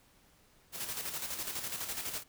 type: noise with tremolo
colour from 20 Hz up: white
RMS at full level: -37 dBFS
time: 0.72-2.24 s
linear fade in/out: 50 ms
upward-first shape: square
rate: 12 Hz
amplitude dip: 50%
effects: pink hiss -65 dBFS RMS until 2.28 s